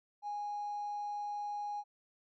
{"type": "tone with hard clipping", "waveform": "triangle", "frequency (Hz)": 826, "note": "G#5", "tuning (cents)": -10, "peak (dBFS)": -36, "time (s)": [0.22, 1.84], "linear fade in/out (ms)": 50, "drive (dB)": 3, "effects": ["MP3 32 kbps"]}